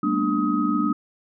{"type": "tone cluster", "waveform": "sine", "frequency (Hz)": [196.4, 223.7, 243.1, 295.9, 1262], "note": ["G3", "A3", "B3", "D4", "D#6"], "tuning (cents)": [4, 29, -27, 13, 24], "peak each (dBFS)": [-27, -27, -27, -23, -26], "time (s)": [0.03, 0.93], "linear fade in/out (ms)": 5, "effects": []}